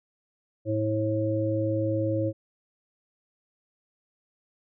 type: harmonic tone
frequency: 108.4 Hz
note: A2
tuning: 25 cents flat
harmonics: 1 / 3 / 5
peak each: -28 / -28 / -28 dBFS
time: 0.65-2.33 s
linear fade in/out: 50 ms
effects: none